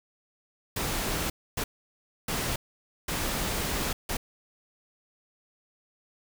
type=noise bursts at uneven times; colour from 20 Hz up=pink; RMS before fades=-30 dBFS; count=5; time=0.76-1.3 / 1.57-1.64 / 2.28-2.56 / 3.08-3.93 / 4.09-4.17 s; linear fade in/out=5 ms; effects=none